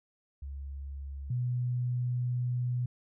sine tone pair in turn, 69.3 / 123.48 Hz, C#2 / B2, 0 / 0 cents, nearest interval minor seventh, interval 1000 cents, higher second, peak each -37 / -28 dBFS, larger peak second, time 0.42-1.3 / 1.3-2.86 s, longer second, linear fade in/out 5 ms, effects none

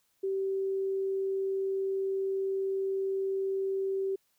sine tone, 386.8 Hz, G4, 23 cents flat, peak -28 dBFS, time 0.23-4.16 s, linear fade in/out 10 ms, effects white hiss -73 dBFS RMS until 4.38 s

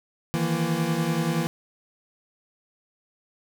square tone cluster, 157.1 / 167.6 / 232.9 / 337.2 Hz, D#3 / E3 / A#3 / E4, +17 / +29 / -1 / +39 cents, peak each -29 / -27 / -31 / -32 dBFS, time 0.34-1.47 s, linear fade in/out 0 ms, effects none

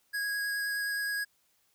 square tone with vibrato, 1652 Hz, G#6, 10 cents flat, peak -31 dBFS, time 0.13-1.25 s, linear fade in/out 20 ms, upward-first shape triangle, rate 9.5 Hz, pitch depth 12 cents each way, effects white hiss -71 dBFS RMS until 1.74 s

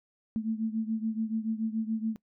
sine beating tone pair, 219.6 / 226.6 Hz, A3 / A#3, -3 / -49 cents, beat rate 7 Hz, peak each -30 / -33 dBFS, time 0.36-2.16 s, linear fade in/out 0 ms, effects noise-tail reverb RT60 0.1 s tail -21 dB re dry

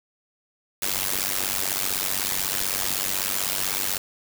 white noise with amplitude modulation, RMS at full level -22 dBFS, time 0.82-3.98 s, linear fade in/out 5 ms, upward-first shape sine, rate 96 Hz, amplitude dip 95%, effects none

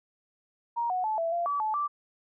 sine tone with pitch steps, 940 / 735 / 867 / 664 / 689 / 1148 / 865 / 1169 Hz, A#5 / F#5 / A5 / E5 / F5 / D6 / A5 / D6, +14 / -12 / -26 / +12 / -24 / -40 / -30 / -8 cents, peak -26 dBFS, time 0.76-1.88 s, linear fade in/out 20 ms, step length 140 ms, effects none

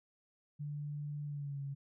sine tone with pitch glide, 146.83 to 139.31 Hz, D3 to C#3, 0 to +9 cents, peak -38 dBFS, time 0.59-1.75 s, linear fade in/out 20 ms, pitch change -91 cents, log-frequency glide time 1.25-1.61 s, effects none

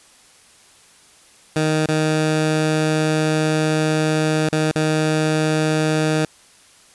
15% pulse tone with dropouts, 155.56 Hz, D#3, in tune, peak -10 dBFS, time 1.56-6.25 s, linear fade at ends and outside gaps 2 ms, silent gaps 1.861-1.887 / 4.489-4.526 / 4.713-4.757 s, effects white hiss -50 dBFS RMS until 6.94 s + resampled to 24000 Hz

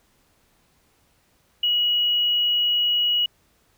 triangle tone with hard clipping, 2910 Hz, F#7, 29 cents flat, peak -18 dBFS, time 1.63-3.26 s, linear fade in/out 5 ms, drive 3 dB, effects pink hiss -63 dBFS RMS until 3.77 s

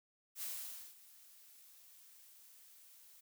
blue noise with ADSR envelope, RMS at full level -42 dBFS, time 0.35-3.21 s, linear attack 73 ms, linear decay 520 ms, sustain -19 dB, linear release 13 ms, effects none

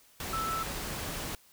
sine tone in noise, 1318.5 Hz, E6, in tune, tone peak -31 dBFS, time 0.33-0.63 s, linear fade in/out 2 ms, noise pink, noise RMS -37 dBFS, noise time 0.2-1.35 s, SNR +3 dB, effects white hiss -61 dBFS RMS until 1.52 s

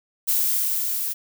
violet noise with level ramp, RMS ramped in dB -20 to -27 dBFS, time 0.27-1.14 s, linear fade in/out 20 ms, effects none

